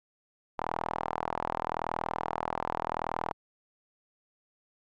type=tone with band-pass filter; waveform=sawtooth; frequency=40.82 Hz; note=E1; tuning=16 cents flat; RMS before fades=-34 dBFS; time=0.58-3.33 s; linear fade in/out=10 ms; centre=900 Hz; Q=3.2; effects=none